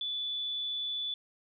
sine tone, 3468 Hz, A7, 26 cents flat, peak -32 dBFS, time 0.01-1.14 s, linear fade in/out 2 ms, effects none

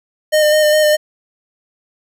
square tone with vibrato, 609 Hz, D#5, 37 cents flat, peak -10 dBFS, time 0.32-0.97 s, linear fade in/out 20 ms, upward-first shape square, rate 4.9 Hz, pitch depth 16 cents each way, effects none

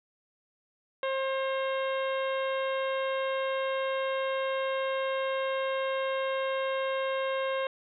harmonic tone with a mistuned harmonic, 533 Hz, C5, 32 cents sharp, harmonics 1 / 2 / 3 / 4 / 5 / 6 / 7, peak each -29 / -35 / -39 / -41 / -43 / -45 / -46 dBFS, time 1.03-7.67 s, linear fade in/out 2 ms, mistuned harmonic 5, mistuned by +44 cents, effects none

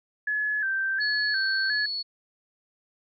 sine tone with vibrato, 1632 Hz, G#6, 31 cents flat, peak -24 dBFS, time 0.27-1.86 s, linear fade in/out 5 ms, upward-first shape square, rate 1.4 Hz, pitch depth 74 cents each way
sine tone, 4400 Hz, C#8, 14 cents flat, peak -28 dBFS, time 1-2.03 s, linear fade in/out 20 ms
effects none

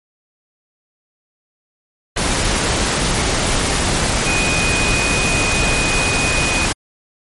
sine tone in noise, 2489 Hz, D#7, in tune, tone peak -19 dBFS, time 4.26-6.66 s, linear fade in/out 10 ms, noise pink, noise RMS -17 dBFS, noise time 2.16-6.73 s, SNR -5 dB, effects MP3 48 kbps

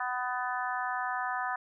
harmonic tone, 250 Hz, B3, 21 cents sharp, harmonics 3 / 4 / 5 / 6 / 7, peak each -35 / -36 / -37 / -38 / -38 dBFS, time 0-1.56 s, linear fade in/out 5 ms, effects none

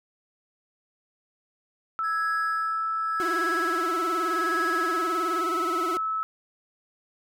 sine tone with pitch glide, 1316 to 1302.4 Hz, E6 to E6, -3 to -21 cents, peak -25 dBFS, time 1.99-6.23 s, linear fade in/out 0 ms, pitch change -18 cents, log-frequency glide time 4.1-4.24 s
triangle tone with tremolo, 1661.2 Hz, G#6, in tune, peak -26 dBFS, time 2.03-5.41 s, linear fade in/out 20 ms, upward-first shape sine, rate 0.86 Hz, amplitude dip 85%
40% pulse tone with vibrato, 347.6 Hz, F4, 8 cents flat, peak -28 dBFS, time 3.2-5.97 s, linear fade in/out 0 ms, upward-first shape sine, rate 19 Hz, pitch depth 130 cents each way
effects none

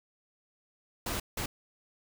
pink noise bursts at uneven times, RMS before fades -34 dBFS, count 2, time 1.06-1.2 / 1.37-1.46 s, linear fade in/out 5 ms, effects none

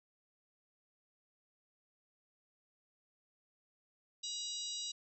harmonic tone, 959 Hz, A#5, 49 cents sharp, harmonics 3 / 4 / 5 / 6 / 7 / 8, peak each -50 / -42 / -47 / -46 / -54 / -48 dBFS, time 4.23-4.92 s, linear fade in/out 10 ms, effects none

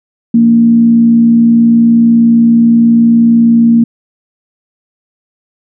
sine tone with frequency modulation, 231.6 Hz, A#3, 11 cents flat, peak -3 dBFS, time 0.34-3.84 s, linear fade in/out 5 ms, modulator 60.8 Hz, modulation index 0.27, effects none

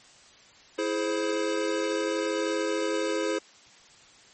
square chord, E augmented, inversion none, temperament equal with one note detuned, 329.6 / 422.6 / 523.3 Hz, E4 / G#4 / B#4, 0 / +30 / 0 cents, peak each -31 dBFS, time 0.78-3.39 s, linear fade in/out 10 ms, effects white hiss -54 dBFS RMS until 4.33 s + MP3 32 kbps

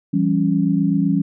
sine chord, C# diminished, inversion first, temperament equal with one note detuned, 168.28 / 196 / 277.2 Hz, E3 / G3 / C#4, +36 / 0 / 0 cents, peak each -19 dBFS, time 0.13-1.22 s, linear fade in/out 10 ms, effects none

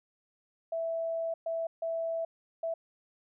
sine tone bursts at uneven times, 659.3 Hz, E5, in tune, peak -30 dBFS, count 4, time 0.72-1.34 / 1.46-1.67 / 1.82-2.25 / 2.63-2.74 s, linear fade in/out 5 ms, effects none

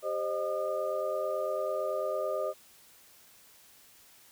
sine tone cluster, 395.3 / 528 / 617 / 1215 Hz, G4 / C5 / D#5 / D#6, +15 / +16 / -15 / -42 cents, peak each -38 / -34 / -32 / -39 dBFS, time 0.02-2.54 s, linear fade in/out 50 ms, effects white hiss -58 dBFS RMS until 4.31 s

